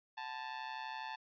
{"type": "tone with amplitude modulation", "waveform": "sawtooth", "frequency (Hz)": 880, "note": "A5", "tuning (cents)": 0, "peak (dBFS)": -34, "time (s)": [0.17, 1.16], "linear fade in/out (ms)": 10, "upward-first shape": "sine", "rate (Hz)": 132, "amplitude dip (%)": 75, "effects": ["resampled to 11025 Hz"]}